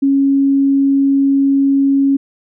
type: tone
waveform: sine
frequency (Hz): 275.4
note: C#4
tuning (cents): -11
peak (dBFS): -9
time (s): 0.02-2.17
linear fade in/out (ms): 10
effects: none